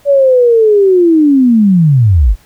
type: linear sweep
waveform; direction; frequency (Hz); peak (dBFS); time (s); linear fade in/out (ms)
sine; down; 575 to 39.84; -4; 0.05-2.36; 50
effects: pink hiss -47 dBFS RMS until 2.45 s